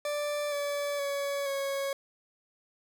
40% pulse tone with pitch steps, 587.3 / 575.2 / 563.4 / 551.8 Hz, D5 / D5 / C#5 / C#5, 0 / -36 / +28 / -8 cents, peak -29 dBFS, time 0.05-1.93 s, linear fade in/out 2 ms, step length 470 ms, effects none

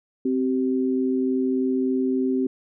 sine tone pair together, 261 / 384.4 Hz, C4 / G4, -4 / -34 cents, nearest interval perfect fifth, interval 670 cents, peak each -21 / -25 dBFS, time 0.25-2.47 s, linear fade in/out 5 ms, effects none

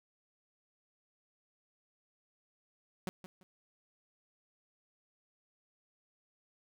sawtooth tone with echo, 185.4 Hz, F#3, 4 cents sharp, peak -31 dBFS, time 3.07-3.09 s, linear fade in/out 0 ms, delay 170 ms, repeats 2, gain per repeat -12 dB, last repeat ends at 3.43 s, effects none

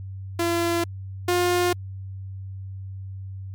sawtooth tone pair in turn, 340 / 355.1 Hz, F4 / F4, -46 / +29 cents, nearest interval minor second, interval 75 cents, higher second, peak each -17 / -15 dBFS, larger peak second, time 0.39-0.84 / 1.28-1.73 s, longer neither, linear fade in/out 5 ms, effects added 96 Hz sine -32 dBFS peak until 3.54 s + MP3 96 kbps

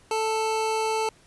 square tone pair together, 440 / 882 Hz, A4 / A5, 0 / +4 cents, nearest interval octave, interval 1204 cents, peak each -27 dBFS, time 0.11-1.09 s, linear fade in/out 2 ms, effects pink hiss -57 dBFS RMS until 1.26 s + resampled to 24000 Hz

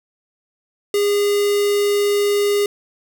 square tone with notch filter, 408.2 Hz, G#4, 30 cents flat, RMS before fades -17 dBFS, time 0.94-2.66 s, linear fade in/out 2 ms, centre 1400 Hz, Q 1.5, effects none

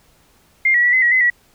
sine tone with pitch steps, 2111 / 1927 / 1945 / 2040 / 1914 / 2036 / 1932 Hz, C7 / B6 / B6 / C7 / A#6 / C7 / B6, +15 / -43 / -27 / -44 / +45 / -48 / -39 cents, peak -11 dBFS, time 0.65-1.301 s, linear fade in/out 5 ms, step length 93 ms, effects pink hiss -55 dBFS RMS until 1.54 s

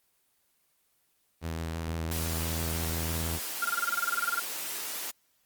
sawtooth tone with vibrato, 81.7 Hz, E2, 15 cents flat, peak -27 dBFS, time 1.41-3.4 s, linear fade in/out 50 ms, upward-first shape square, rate 6 Hz, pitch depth 15 cents each way
white high-pass noise, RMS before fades -36 dBFS, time 2.11-5.11 s, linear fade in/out 5 ms, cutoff 260 Hz, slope 12 dB/octave
sine tone bursts, 1396.9 Hz, F6, in tune, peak -25 dBFS, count 16, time 3.62-4.398 s, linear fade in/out 5 ms, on 28 ms, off 22 ms
effects white hiss -71 dBFS RMS until 5.45 s + Opus 24 kbps

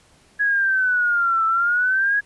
sine exponential two-way sweep, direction down then up, 1675 to 1318.5 to 1675 Hz, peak -16 dBFS, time 0.39-2.21 s, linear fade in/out 20 ms, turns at 1.46 s, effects pink hiss -55 dBFS RMS until 2.25 s + resampled to 24000 Hz

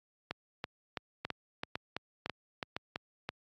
two click trains, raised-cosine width 0.3 ms, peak -19 / -19 dBFS, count 4 / 10, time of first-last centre 1.25-2.765 / 0.31-3.29 s, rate 1.98 / 3.02 Hz, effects high-pass 80 Hz 12 dB/octave + AAC 48 kbps

